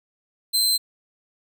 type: tone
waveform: sawtooth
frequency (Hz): 4103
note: C8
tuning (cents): -35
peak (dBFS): -15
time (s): 0.53-0.78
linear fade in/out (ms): 20
effects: none